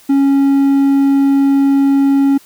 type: tone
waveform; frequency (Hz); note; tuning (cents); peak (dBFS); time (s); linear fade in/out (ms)
triangle; 276.2; C#4; -6; -6; 0.09-2.38; 10
effects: white hiss -45 dBFS RMS until 2.45 s